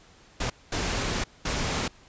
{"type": "noise bursts at uneven times", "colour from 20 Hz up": "pink", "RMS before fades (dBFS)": -28, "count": 3, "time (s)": [[0.4, 0.5], [0.72, 1.24], [1.45, 1.88]], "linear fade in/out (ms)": 5, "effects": ["pink hiss -55 dBFS RMS until 2.08 s", "resampled to 16000 Hz"]}